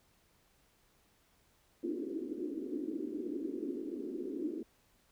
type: band-pass noise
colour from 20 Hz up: white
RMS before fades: -39 dBFS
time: 1.83-4.63 s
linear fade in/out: 2 ms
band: 260 to 370 Hz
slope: 48 dB/octave
effects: pink hiss -70 dBFS RMS until 5.11 s